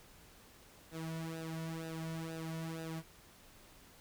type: tone with flanger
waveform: sawtooth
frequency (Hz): 162.3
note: E3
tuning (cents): -27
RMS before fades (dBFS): -42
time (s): 0.91-3.03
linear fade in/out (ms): 50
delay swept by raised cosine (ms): 0.91 to 2.51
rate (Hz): 2.1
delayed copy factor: -0.8
effects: pink hiss -60 dBFS RMS until 4 s